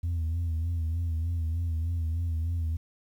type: tone with vibrato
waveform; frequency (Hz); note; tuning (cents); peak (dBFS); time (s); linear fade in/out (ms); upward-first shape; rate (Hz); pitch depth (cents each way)
sine; 82.9; E2; +10; -24; 0.03-2.77; 10; sine; 3.3; 60
effects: tanh soft clip ceiling -25 dBFS + 10-bit